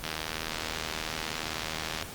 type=click train; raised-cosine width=0.2 ms; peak=-14 dBFS; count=158; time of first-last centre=0.04-2.025 s; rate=79.1 Hz; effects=pink hiss -42 dBFS RMS until 2.14 s + Opus 24 kbps